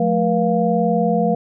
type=tone cluster; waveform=sine; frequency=178.1 / 218.7 / 479.5 / 698 Hz; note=F3 / A3 / A#4 / F5; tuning=+34 / -10 / +49 / -1 cents; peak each=-20 dBFS; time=0-1.35 s; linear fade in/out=5 ms; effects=none